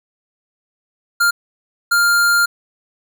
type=tone bursts at uneven times; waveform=square; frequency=1400 Hz; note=F6; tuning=4 cents sharp; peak=-12 dBFS; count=2; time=1.2-1.31 / 1.91-2.46 s; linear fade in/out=10 ms; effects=none